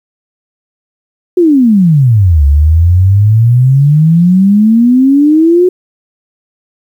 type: exponential two-way sweep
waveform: sine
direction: down then up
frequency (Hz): 370 to 69.3 to 370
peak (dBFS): -3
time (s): 1.37-5.69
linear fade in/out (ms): 5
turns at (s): 2.45
effects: 7-bit